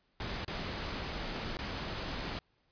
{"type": "noise with dropouts", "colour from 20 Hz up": "pink", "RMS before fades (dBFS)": -38, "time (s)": [0.2, 2.39], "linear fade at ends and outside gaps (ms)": 1, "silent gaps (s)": [[0.448, 0.479], [1.57, 1.589]], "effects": ["pink hiss -74 dBFS RMS until 2.71 s", "resampled to 11025 Hz"]}